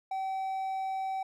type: tone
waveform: triangle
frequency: 767 Hz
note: G5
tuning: 38 cents flat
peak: -29 dBFS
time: 0.11-1.23 s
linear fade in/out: 5 ms
effects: none